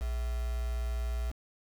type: tone with quantisation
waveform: sine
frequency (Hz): 59.5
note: A#1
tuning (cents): +36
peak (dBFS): -30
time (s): 0-1.32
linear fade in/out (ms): 20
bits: 7
effects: none